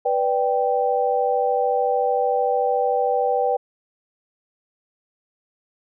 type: chord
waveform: sine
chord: G major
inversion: first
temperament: equal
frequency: 493.9 / 587.3 / 784 Hz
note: B4 / D5 / G5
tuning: 0 / 0 / 0 cents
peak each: -21 / -25 / -21 dBFS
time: 0.05-3.57 s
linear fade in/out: 10 ms
effects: none